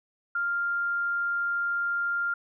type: tone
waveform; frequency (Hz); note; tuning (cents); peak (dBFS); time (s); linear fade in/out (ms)
sine; 1397; F6; 0; -25; 0.35-2.34; 5
effects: none